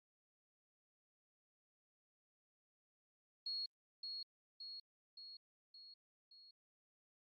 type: tone with echo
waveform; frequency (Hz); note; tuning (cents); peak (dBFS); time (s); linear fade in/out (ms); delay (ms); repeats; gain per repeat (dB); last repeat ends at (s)
sine; 4315; C#8; -47; -40; 3.46-3.66; 5; 570; 5; -4; 6.51
effects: Opus 32 kbps